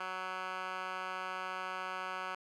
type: tone with band-pass filter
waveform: 10% pulse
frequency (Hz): 185.9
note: F#3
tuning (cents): +8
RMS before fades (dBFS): -40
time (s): 0-2.35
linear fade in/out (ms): 5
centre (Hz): 1600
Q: 2.5
effects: none